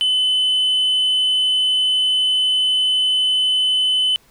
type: tone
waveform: sine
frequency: 3024 Hz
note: F#7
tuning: 37 cents sharp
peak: -12 dBFS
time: 0.01-4.16 s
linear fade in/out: 0 ms
effects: tanh soft clip ceiling -13 dBFS + pink hiss -54 dBFS RMS until 4.3 s